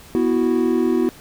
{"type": "chord", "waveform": "triangle", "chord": "B suspended fourth", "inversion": "none", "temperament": "just", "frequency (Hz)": [246.9, 329.3, 370.4], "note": ["B3", "E4", "F#4"], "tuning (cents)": [0, -2, 2], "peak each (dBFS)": -18, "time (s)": [0.15, 1.09], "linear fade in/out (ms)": 0, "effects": ["pink hiss -44 dBFS RMS until 1.2 s"]}